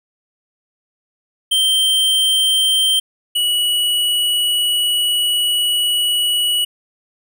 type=tone pair in turn; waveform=square; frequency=3136 / 2932 Hz; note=G7 / F#7; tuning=0 / -16 cents; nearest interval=minor second; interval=116 cents; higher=first; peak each=-13 / -15 dBFS; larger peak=first; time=1.51-3 / 3.35-6.65 s; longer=second; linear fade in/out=10 ms; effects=none